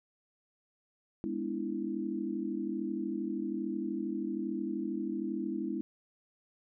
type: chord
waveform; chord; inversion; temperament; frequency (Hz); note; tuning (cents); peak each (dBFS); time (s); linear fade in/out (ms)
sine; E dominant seventh; first; just; 206 / 247.2 / 296.7 / 329.6; G#3 / B3 / D4 / E4; -14 / +2 / +18 / 0; -38 / -39 / -39 / -36; 1.24-5.81; 0
effects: none